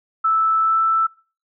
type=tone with pitch glide; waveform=sine; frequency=1315 to 1323.4 Hz; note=E6 to E6; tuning=-5 to +6 cents; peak=-14 dBFS; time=0.24-1.07 s; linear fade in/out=10 ms; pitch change=+11 cents; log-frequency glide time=0.61-0.78 s; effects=noise-tail reverb RT60 0.4 s tail -25 dB re dry